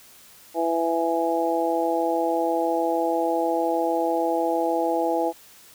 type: harmonic tone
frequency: 166.3 Hz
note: E3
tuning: 16 cents sharp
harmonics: 2 / 3 / 4 / 5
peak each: -26 / -26 / -26 / -26 dBFS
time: 0.54-5.33 s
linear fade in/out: 50 ms
effects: white hiss -50 dBFS RMS until 5.74 s